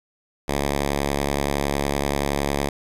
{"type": "tone", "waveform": "5% pulse", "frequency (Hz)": 70.7, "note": "C#2", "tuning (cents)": 35, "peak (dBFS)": -10, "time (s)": [0.48, 2.69], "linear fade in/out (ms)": 5, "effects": ["resampled to 32000 Hz"]}